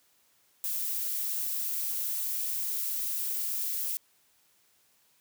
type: noise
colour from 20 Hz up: violet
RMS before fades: -32 dBFS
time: 0.64-3.97 s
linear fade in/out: 0 ms
effects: white hiss -67 dBFS RMS until 5.2 s + high-pass 60 Hz 12 dB/octave